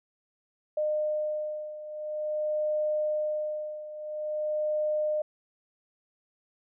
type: beating tone pair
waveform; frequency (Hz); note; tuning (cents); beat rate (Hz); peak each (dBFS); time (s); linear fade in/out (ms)
sine; 608 / 608.48; D#5 / D#5; -40 / -39; 0.48; -29 / -33; 0.77-5.22; 5
effects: none